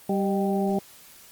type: harmonic tone with a mistuned harmonic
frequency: 195.8 Hz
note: G3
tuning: 2 cents flat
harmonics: 1 / 2 / 3 / 4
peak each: -24 / -27 / -32 / -30 dBFS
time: 0.09-0.79 s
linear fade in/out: 5 ms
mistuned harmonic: 3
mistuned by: +71 cents
effects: white hiss -50 dBFS RMS until 1.31 s + Opus 32 kbps